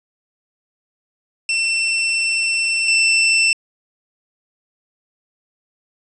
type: tone pair in turn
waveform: sawtooth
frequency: 2691 / 2677 Hz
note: E7 / E7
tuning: +35 / +26 cents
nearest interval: unison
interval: 9 cents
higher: first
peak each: -13 / -9 dBFS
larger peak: second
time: 1.49-2.88 / 2.88-3.53 s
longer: first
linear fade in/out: 2 ms
effects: resampled to 22050 Hz + 7-bit